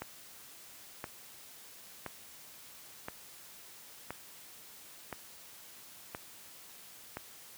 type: click train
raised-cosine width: 0.5 ms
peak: -23 dBFS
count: 8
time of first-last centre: 0.02-7.17 s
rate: 0.979 Hz
effects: white hiss -53 dBFS RMS until 7.57 s + high-pass 60 Hz 12 dB/octave